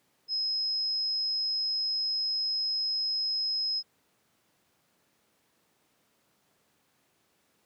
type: tone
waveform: sine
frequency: 5120 Hz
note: D#8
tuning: 49 cents sharp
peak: -27 dBFS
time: 0.28-3.83 s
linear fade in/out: 50 ms
effects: pink hiss -70 dBFS RMS until 7.65 s + high-pass 150 Hz 12 dB/octave